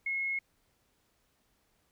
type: tone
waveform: sine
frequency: 2169 Hz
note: C#7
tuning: 38 cents flat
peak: -30 dBFS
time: 0.06-0.39 s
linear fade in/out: 5 ms
effects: pink hiss -73 dBFS RMS until 1.91 s